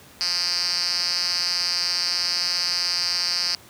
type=tone with band-pass filter; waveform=5% pulse; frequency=176.8 Hz; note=F3; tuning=22 cents sharp; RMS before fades=-24 dBFS; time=0.21-3.55 s; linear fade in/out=0 ms; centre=4700 Hz; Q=7.4; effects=pink hiss -48 dBFS RMS until 3.69 s + high-pass 80 Hz 12 dB/octave